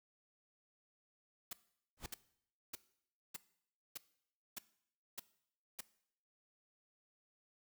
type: noise bursts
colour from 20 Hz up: white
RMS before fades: -44 dBFS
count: 8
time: 1.51-5.808 s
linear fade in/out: 5 ms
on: 21 ms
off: 590 ms
type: noise with exponential growth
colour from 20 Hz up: pink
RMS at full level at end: -39 dBFS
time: 1.97-2.06 s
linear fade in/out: 2 ms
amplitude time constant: 19 ms
effects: noise-tail reverb RT60 0.7 s tail -18 dB re dry